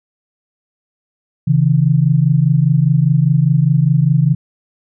sine tone pair together, 135.5 / 160.46 Hz, C#3 / E3, -39 / -46 cents, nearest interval minor third, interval 293 cents, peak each -12 dBFS, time 1.47-4.35 s, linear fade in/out 10 ms, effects none

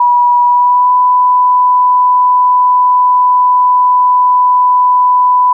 sine tone with pitch glide, 973 to 995.7 Hz, B5 to B5, -26 to +14 cents, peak -5 dBFS, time 0-5.53 s, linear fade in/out 5 ms, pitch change +40 cents, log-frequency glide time 0.44-0.92 s, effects none

